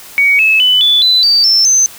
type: tone with pitch steps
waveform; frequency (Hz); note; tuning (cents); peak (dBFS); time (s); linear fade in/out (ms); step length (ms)
sine; 2248 / 2597 / 3001 / 3467 / 4005 / 4628 / 5347 / 6177; C#7 / E7 / F#7 / A7 / B7 / D8 / E8 / G8; +24 / -26 / +24 / -26 / +23 / -26 / +24 / -26; -6; 0.18-1.86; 0; 210
effects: white hiss -34 dBFS RMS until 1.98 s